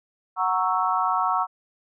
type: chord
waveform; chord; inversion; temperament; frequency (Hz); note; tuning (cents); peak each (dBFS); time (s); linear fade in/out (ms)
sine; F# dominant seventh; none; equal; 740 / 932.3 / 1108.7 / 1318.5; F#5 / A#5 / C#6 / E6; 0 / 0 / 0 / 0; -26 / -26 / -25 / -26; 0.36-1.47; 50
effects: none